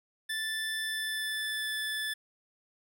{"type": "tone with pitch glide", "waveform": "25% pulse", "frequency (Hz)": [1760, 1738.8], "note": ["A6", "A6"], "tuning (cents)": [0, -21], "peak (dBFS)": -28, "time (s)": [0.29, 2.14], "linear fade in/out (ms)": 10, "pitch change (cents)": -21, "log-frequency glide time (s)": [0.83, 1.71], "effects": []}